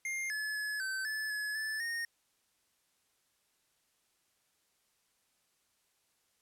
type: tone with pitch steps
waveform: square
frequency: 2116 / 1716 / 1705 / 1542 / 1733 / 1702 / 1746 / 1850 Hz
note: C7 / A6 / G#6 / G6 / A6 / G#6 / A6 / A#6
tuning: +19 / -44 / +45 / -29 / -27 / +42 / -14 / -14 cents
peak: -35 dBFS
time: 0.05-2.05 s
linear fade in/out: 2 ms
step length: 250 ms
effects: white hiss -75 dBFS RMS until 6.41 s + low-pass 12000 Hz 12 dB/octave